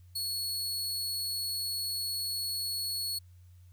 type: tone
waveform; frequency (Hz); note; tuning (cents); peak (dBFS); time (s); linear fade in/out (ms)
sawtooth; 4369; C#8; -26; -29; 0.15-3.19; 10
effects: added 89 Hz sine -52 dBFS peak until 3.72 s + white hiss -72 dBFS RMS until 3.72 s